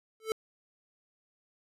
square tone with exponential growth, 440 Hz, A4, in tune, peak -25 dBFS, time 0.2-0.32 s, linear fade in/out 1 ms, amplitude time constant 26 ms, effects resampled to 32000 Hz

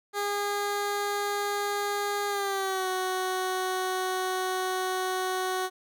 15% pulse tone with pitch glide, 407.9 to 371.9 Hz, G#4 to F#4, -31 to +9 cents, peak -21 dBFS, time 0.13-5.7 s, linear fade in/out 50 ms, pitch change -160 cents, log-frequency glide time 2.28-2.88 s, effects none

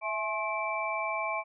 sine tone cluster, 657 / 849 / 1070 / 2329 Hz, E5 / G#5 / C6 / D7, -6 / +38 / +38 / -15 cents, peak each -35 / -37 / -34 / -34 dBFS, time 0.01-1.44 s, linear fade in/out 50 ms, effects none

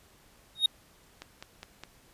triangle tone with exponential growth, 3734 Hz, A#7, 2 cents sharp, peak -15 dBFS, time 0.55-0.66 s, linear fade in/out 5 ms, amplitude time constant 22 ms
click train, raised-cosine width 0.2 ms, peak -24 dBFS, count 4, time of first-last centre 1.22-1.836 s, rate 4.87 Hz
effects pink hiss -60 dBFS RMS until 2.13 s + resampled to 32000 Hz

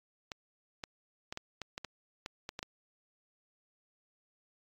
clicks, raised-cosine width 0.2 ms, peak -22 dBFS, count 11, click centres 0.318 / 0.838 / 1.325 / 1.374 / 1.617 / 1.779 / 1.847 / 2.261 / 2.491 / 2.591 / 2.629 s, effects AAC 48 kbps

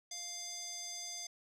square tone with band-pass filter, 699 Hz, F5, 1 cent sharp, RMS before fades -44 dBFS, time 0.11-1.27 s, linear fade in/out 5 ms, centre 5800 Hz, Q 5.2, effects none

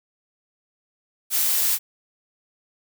blue noise, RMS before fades -21 dBFS, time 1.3-1.79 s, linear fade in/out 50 ms, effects none

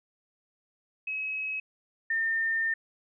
sine tone pair in turn, 2560 / 1810.2 Hz, D#7 / A6, +49 / +49 cents, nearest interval tritone, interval 600 cents, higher first, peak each -30 / -25 dBFS, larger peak second, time 1.07-1.6 / 2.1-2.74 s, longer second, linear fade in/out 5 ms, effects none

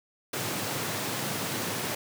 pink high-pass noise, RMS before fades -32 dBFS, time 0.33-1.95 s, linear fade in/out 5 ms, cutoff 100 Hz, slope 96 dB/octave, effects none

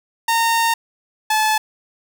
sawtooth tone pair in turn, 918 / 865.2 Hz, A#5 / A5, -27 / -29 cents, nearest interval minor second, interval 102 cents, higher first, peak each -11 dBFS, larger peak neither, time 0.28-0.74 / 1.3-1.58 s, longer first, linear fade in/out 5 ms, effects none

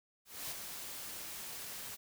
white noise with ADSR envelope, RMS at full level -40 dBFS, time 0.25-1.97 s, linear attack 260 ms, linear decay 18 ms, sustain -5 dB, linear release 29 ms, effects none

